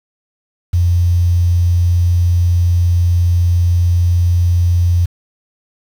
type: tone with quantisation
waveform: sine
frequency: 87.31 Hz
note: F2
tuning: in tune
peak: -9 dBFS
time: 0.73-5.06 s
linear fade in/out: 10 ms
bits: 6
effects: none